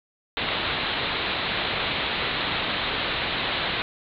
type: low-pass noise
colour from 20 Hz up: white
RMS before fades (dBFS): -27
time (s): 0.37-3.82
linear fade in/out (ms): 0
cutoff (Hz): 4100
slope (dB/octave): 96
effects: none